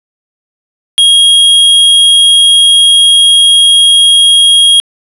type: tone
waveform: square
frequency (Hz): 3272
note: G#7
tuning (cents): -26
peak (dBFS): -3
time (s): 0.98-4.8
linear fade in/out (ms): 0
effects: resampled to 24000 Hz + 7-bit